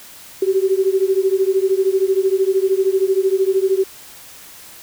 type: beating tone pair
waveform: sine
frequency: 378 / 391 Hz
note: F#4 / G4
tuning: +37 / -4 cents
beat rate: 13 Hz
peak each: -16 / -17 dBFS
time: 0.42-3.84 s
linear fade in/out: 5 ms
effects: white hiss -40 dBFS RMS until 4.82 s